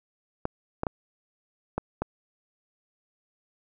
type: clicks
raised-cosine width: 1 ms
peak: -13 dBFS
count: 5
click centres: 0.454 / 0.834 / 0.868 / 1.78 / 2.02 s
effects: none